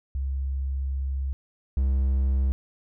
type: tone pair in turn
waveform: sine / triangle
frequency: 67.4 / 66.51 Hz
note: C#2 / C2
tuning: -48 / +29 cents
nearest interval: unison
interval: 23 cents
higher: first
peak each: -25 / -18 dBFS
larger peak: second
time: 0.15-1.33 / 1.77-2.52 s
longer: first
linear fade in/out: 0 ms
effects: none